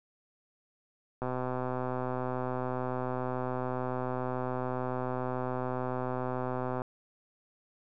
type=click train; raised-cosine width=1 ms; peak=-20 dBFS; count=712; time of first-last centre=1.22-6.818 s; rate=127 Hz; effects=none